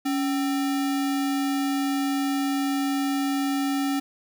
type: tone with sample-and-hold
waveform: sine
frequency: 278.7 Hz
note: C#4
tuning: 9 cents sharp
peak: -22 dBFS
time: 0.05-4 s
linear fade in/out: 10 ms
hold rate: 1050 Hz
effects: none